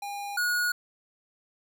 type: tone pair in turn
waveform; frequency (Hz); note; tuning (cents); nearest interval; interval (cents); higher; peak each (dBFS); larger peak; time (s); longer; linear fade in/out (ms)
square; 810 / 1450.8; G#5 / F#6; -43 / -34; minor seventh; 1009; second; -34 / -25; second; 0.02-0.37 / 0.37-0.72; neither; 5
effects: none